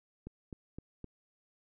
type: click train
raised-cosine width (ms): 3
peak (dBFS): -30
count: 4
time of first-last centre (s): 0.27-1.043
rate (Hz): 3.88
effects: none